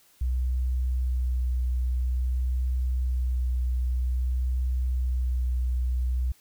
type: tone with vibrato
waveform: sine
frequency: 62.6 Hz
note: B1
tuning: 24 cents sharp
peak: -23 dBFS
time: 0.21-6.32 s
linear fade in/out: 5 ms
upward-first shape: sine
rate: 0.5 Hz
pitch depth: 14 cents each way
effects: white hiss -60 dBFS RMS until 6.4 s